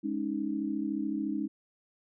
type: chord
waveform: sine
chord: Ab suspended fourth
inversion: none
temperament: equal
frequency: 207.7 / 277.2 / 311.1 Hz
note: Ab3 / Db4 / Eb4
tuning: 0 / 0 / 0 cents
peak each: -35 / -34 / -33 dBFS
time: 0.03-1.48 s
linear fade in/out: 20 ms
effects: none